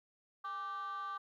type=tone with frequency modulation; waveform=sine; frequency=1174 Hz; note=D6; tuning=1 cent flat; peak=-36 dBFS; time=0.44-1.18 s; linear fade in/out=10 ms; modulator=367 Hz; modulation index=0.54; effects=tanh soft clip ceiling -38 dBFS + 13-bit